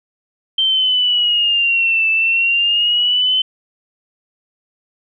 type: exponential two-way sweep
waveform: sine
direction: down then up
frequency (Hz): 3136 to 2637 to 3062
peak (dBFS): -12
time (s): 0.58-3.42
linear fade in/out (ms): 5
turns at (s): 2.1
effects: none